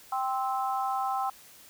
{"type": "chord", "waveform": "sine", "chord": "C major", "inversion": "second", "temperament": "just", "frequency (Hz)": [784.9, 1046.5, 1308.1], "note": ["G5", "C6", "E6"], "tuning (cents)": [2, 0, -14], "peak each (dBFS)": [-29, -33, -34], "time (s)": [0.12, 1.3], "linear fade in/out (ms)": 5, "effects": ["white hiss -53 dBFS RMS until 1.69 s"]}